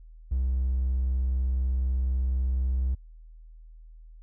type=tone; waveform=triangle; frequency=64 Hz; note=C2; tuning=38 cents flat; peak=-20 dBFS; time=0.31-2.95 s; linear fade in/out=10 ms; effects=tanh soft clip ceiling -19 dBFS + added 40 Hz sine -45 dBFS peak until 4.22 s